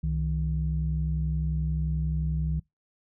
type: tone pair together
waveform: sine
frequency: 65.85 / 157.2 Hz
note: C2 / D#3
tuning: +12 / +18 cents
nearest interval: octave + minor third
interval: 1506 cents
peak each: -27 dBFS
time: 0.03-2.6 s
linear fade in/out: 10 ms
effects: noise-tail reverb RT60 0.2 s tail -26 dB re dry + tanh soft clip ceiling -17 dBFS